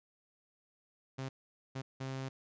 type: tone bursts at uneven times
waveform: sawtooth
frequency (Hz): 133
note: C3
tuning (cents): +29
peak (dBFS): -34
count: 3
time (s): 1.18-1.29 / 1.75-1.82 / 2-2.29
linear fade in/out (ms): 10
effects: resampled to 16000 Hz